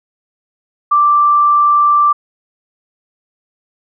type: tone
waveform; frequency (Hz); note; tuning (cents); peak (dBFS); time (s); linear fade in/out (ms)
sine; 1174.7; D6; 0; -7; 0.91-2.13; 10
effects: none